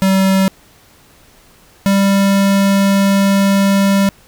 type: tone pair in turn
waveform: square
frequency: 191.8 / 197.08 Hz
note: G3 / G3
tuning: -37 / +10 cents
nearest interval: unison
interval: 47 cents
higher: second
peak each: -10 dBFS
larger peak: neither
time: 0.02-0.48 / 1.86-4.09 s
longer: second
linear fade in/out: 0 ms
effects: pink hiss -47 dBFS RMS until 4.27 s